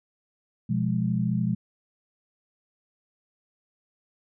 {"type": "chord", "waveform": "sine", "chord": "F diminished", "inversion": "second", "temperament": "equal", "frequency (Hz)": [123.47, 174.61, 207.7], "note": ["Cb3", "F3", "Ab3"], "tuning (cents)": [0, 0, 0], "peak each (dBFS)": -27, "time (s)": [0.69, 1.55], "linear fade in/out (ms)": 10, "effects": []}